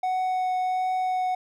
triangle tone with vibrato, 741 Hz, F#5, 2 cents sharp, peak -21 dBFS, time 0.03-1.35 s, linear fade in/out 5 ms, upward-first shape triangle, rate 1.4 Hz, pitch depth 8 cents each way, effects none

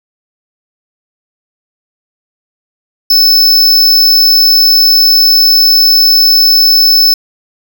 square tone, 5260 Hz, E8, 5 cents flat, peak -4 dBFS, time 3.1-7.14 s, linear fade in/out 5 ms, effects none

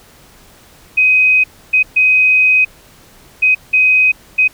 sine tone bursts at uneven times, 2516 Hz, D#7, 19 cents sharp, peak -7 dBFS, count 6, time 0.97-1.44 / 1.73-1.83 / 1.96-2.65 / 3.42-3.55 / 3.73-4.12 / 4.38-4.48 s, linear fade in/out 10 ms, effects pink hiss -44 dBFS RMS until 4.53 s

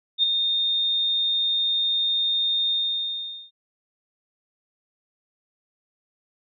sine tone with ADSR envelope, 3656 Hz, A#7, 34 cents flat, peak -14 dBFS, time 0.18-3.51 s, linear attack 53 ms, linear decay 7 ms, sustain -6 dB, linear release 800 ms, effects none

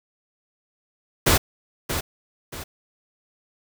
pink noise with echo, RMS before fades -17 dBFS, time 1.26-1.38 s, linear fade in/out 10 ms, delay 630 ms, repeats 2, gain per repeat -9 dB, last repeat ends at 2.64 s, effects none

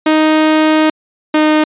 sawtooth tone pair in turn, 311.4 / 307.5 Hz, D#4 / D#4, +2 / -20 cents, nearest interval unison, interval 22 cents, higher first, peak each -4 dBFS, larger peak neither, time 0.06-0.9 / 1.34-1.64 s, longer first, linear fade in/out 5 ms, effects resampled to 8000 Hz

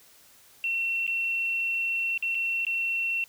sine tone with dropouts, 2714 Hz, E7, 50 cents sharp, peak -25 dBFS, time 0.64-3.24 s, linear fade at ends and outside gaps 1 ms, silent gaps 1.067-1.077 / 2.177-2.225 / 2.347-2.351 / 2.65-2.667 s, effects white hiss -56 dBFS RMS until 3.28 s

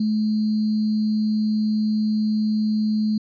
sine tone with sample-and-hold, 214.8 Hz, A3, 41 cents flat, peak -18 dBFS, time 0-3.18 s, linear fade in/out 5 ms, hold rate 4410 Hz, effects resampled to 11025 Hz

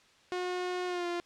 sawtooth tone with pitch glide, 361.4 to 347.7 Hz, F#4 to F4, -41 to -8 cents, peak -28 dBFS, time 0.32-1.2 s, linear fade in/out 0 ms, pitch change -67 cents, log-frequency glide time 0.87-1.07 s, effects white hiss -62 dBFS RMS until 1.25 s + low-pass 5000 Hz 12 dB/octave

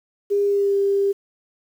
sine tone with pitch glide, 404.4 to 397.5 Hz, G#4 to G4, -46 to +24 cents, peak -16 dBFS, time 0.3-1.13 s, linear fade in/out 20 ms, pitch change -30 cents, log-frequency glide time 0.44-0.76 s, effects 8-bit

